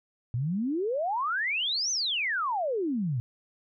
sine exponential two-way sweep, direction up then down, 112.7 to 6272 to 112.7 Hz, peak -26 dBFS, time 0.34-3.2 s, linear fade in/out 0 ms, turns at 1.91 s, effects none

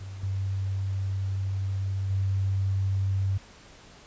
sine tone with level steps, 96.8 Hz, G2, 21 cents flat, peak -36 / -26 / -23 dBFS, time 0-3.38 s, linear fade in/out 10 ms, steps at 0.23 / 2.1 s, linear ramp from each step 5 ms, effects pink hiss -51 dBFS RMS until 4.06 s + resampled to 16000 Hz

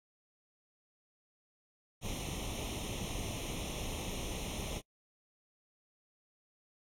pink noise with comb filter, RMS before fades -39 dBFS, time 2.01-4.82 s, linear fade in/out 50 ms, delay 0.32 ms, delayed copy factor +0.85, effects noise-tail reverb RT60 0.1 s tail -24 dB re dry + low-pass 11000 Hz 12 dB/octave

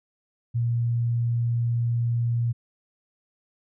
sine tone, 118.1 Hz, A#2, 23 cents sharp, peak -21 dBFS, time 0.54-2.53 s, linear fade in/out 20 ms, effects none

